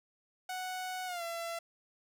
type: tone with pitch glide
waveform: sawtooth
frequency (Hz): 740 to 674.7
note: F#5 to E5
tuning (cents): 0 to +40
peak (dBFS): -33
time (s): 0.49-1.59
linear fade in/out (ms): 5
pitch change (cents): -160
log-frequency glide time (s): 1.06-1.23
effects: none